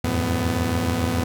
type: tone cluster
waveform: sawtooth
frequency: 83.4 / 90.4 / 109.4 / 250.2 Hz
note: E2 / F#2 / A2 / B3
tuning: +21 / -40 / -9 / +23 cents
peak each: -23 dBFS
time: 0.04-1.24 s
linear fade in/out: 5 ms
effects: none